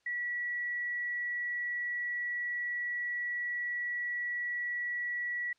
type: tone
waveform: sine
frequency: 1939 Hz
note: B6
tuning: 32 cents flat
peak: -32 dBFS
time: 0.06-5.53 s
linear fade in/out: 5 ms
effects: white hiss -73 dBFS RMS until 5.58 s + low-pass 5000 Hz 12 dB/octave